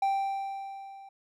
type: tone with level ramp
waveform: triangle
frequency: 784 Hz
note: G5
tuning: in tune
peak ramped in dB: -21 to -44 dBFS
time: 0.02-1.09 s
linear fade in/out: 5 ms
effects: none